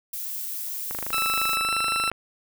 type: noise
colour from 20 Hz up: violet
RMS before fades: -32 dBFS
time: 0.13-1.56 s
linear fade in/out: 5 ms
type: click train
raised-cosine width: 0.5 ms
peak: -18 dBFS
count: 32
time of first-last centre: 0.91-2.116 s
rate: 25.7 Hz
type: tone with pitch glide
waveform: 20% pulse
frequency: 1318.5 to 1336.1 Hz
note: E6 to E6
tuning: 0 to +23 cents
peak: -18 dBFS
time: 1.13-2.1 s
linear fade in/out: 0 ms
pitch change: +23 cents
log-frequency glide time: 1.63-1.72 s
effects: none